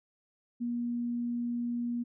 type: tone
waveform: sine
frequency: 239 Hz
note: A#3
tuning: 43 cents sharp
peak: -30 dBFS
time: 0.6-2.04 s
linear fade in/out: 20 ms
effects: none